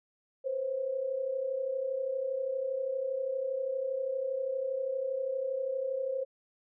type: tone pair together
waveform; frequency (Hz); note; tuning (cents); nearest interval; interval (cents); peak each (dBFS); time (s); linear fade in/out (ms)
sine; 500.5 / 533; B4 / C5; +23 / +32; minor second; 109; -37 / -31; 0.44-6.25; 20
effects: none